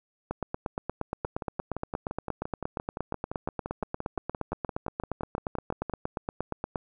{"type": "two click trains", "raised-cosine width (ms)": 1, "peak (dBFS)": [-16, -19], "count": [56, 28], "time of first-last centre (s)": [[0.31, 6.758], [1.25, 5.897]], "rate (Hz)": [8.53, 5.81], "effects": []}